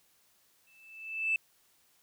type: tone with exponential growth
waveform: sine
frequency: 2637 Hz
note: E7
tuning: in tune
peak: -23 dBFS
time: 0.67-1.36 s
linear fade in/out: 2 ms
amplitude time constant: 150 ms
effects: tanh soft clip ceiling -21 dBFS + white hiss -68 dBFS RMS until 2.02 s